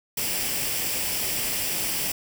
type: noise with comb filter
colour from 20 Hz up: white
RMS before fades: -27 dBFS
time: 0.17-2.12 s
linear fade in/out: 5 ms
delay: 0.38 ms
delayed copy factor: +0.5
effects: none